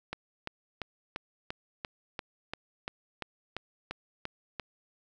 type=click train; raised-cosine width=0.3 ms; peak=-19 dBFS; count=14; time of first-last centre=0.13-4.597 s; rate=2.91 Hz; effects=none